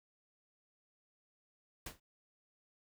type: noise with exponential decay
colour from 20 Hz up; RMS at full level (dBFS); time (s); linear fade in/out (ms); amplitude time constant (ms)
pink; -39; 1.86-2; 5; 30
effects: none